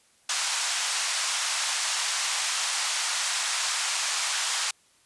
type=band-pass noise; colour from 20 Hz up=white; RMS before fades=-28 dBFS; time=0.29-4.71 s; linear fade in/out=5 ms; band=790 to 8300 Hz; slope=24 dB/octave; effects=white hiss -62 dBFS RMS until 5.05 s + resampled to 24000 Hz